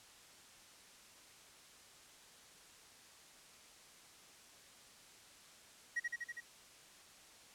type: tone with echo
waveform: triangle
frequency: 1901 Hz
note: A#6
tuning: 33 cents sharp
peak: -32 dBFS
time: 5.96-6 s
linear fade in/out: 10 ms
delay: 81 ms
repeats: 5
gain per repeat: -2 dB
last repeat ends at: 6.405 s
effects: white hiss -60 dBFS RMS until 7.54 s + low-pass 9000 Hz 12 dB/octave